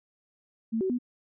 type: tone with pitch steps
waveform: sine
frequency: 224.9 / 377.8 / 246 Hz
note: A3 / F#4 / B3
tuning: +38 / +36 / -7 cents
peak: -25 dBFS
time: 0.72-0.987 s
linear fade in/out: 20 ms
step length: 89 ms
effects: none